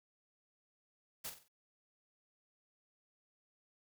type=noise with echo; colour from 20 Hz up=white; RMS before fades=-43 dBFS; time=1.24-1.3 s; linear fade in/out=10 ms; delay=46 ms; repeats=4; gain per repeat=-8 dB; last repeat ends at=1.484 s; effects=none